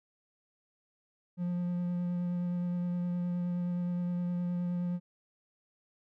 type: tone with vibrato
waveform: triangle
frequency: 176.4 Hz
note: F3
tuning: 18 cents sharp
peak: -28 dBFS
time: 1.37-5 s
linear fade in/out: 50 ms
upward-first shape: triangle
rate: 9.6 Hz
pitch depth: 14 cents each way
effects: none